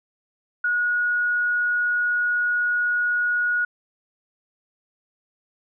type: tone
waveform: sine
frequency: 1452 Hz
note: F#6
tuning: 33 cents flat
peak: -19 dBFS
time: 0.64-3.65 s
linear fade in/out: 5 ms
effects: none